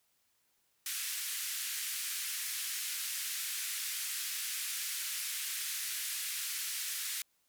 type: band-pass noise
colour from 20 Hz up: white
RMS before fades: -38 dBFS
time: 0.86-7.22 s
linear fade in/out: 2 ms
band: 1600 to 14000 Hz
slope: 24 dB/octave
effects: white hiss -75 dBFS RMS until 7.48 s